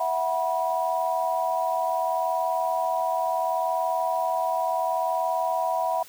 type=chord; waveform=sine; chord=E suspended second; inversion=none; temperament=equal with one note detuned; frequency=659.3 / 740 / 973.6 Hz; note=E5 / F#5 / B5; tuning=0 / 0 / -25 cents; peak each=-27 dBFS; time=0-6.03 s; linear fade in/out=5 ms; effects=white hiss -48 dBFS RMS until 6.08 s